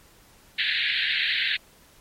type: band-pass noise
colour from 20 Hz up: pink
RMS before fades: -25 dBFS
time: 0.58-1.57 s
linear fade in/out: 10 ms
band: 1600 to 4200 Hz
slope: 96 dB/octave
effects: pink hiss -55 dBFS RMS until 2 s + MP3 64 kbps